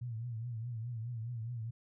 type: tone with vibrato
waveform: sine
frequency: 116.54 Hz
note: A#2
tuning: in tune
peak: -37 dBFS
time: 0.01-1.71 s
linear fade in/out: 10 ms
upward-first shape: triangle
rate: 4.8 Hz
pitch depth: 120 cents each way
effects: none